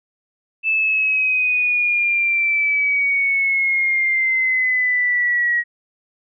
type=exponential sweep; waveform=sine; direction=down; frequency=2637 to 1900 Hz; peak=-15 dBFS; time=0.63-5.64 s; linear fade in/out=50 ms; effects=none